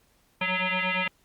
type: tone with frequency modulation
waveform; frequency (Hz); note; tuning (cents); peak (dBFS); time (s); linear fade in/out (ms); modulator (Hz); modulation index
sine; 180.7; F#3; -41; -24; 0.41-1.08; 5; 370; 7.6
effects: pink hiss -65 dBFS RMS until 1.24 s + Opus 48 kbps